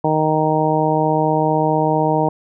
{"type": "harmonic tone", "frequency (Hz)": 155.56, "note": "D#3", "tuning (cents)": 0, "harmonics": [1, 2, 3, 4, 5, 6], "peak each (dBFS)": [-21, -21, -21, -21, -21, -21], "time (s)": [0.04, 2.29], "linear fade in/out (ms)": 5, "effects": []}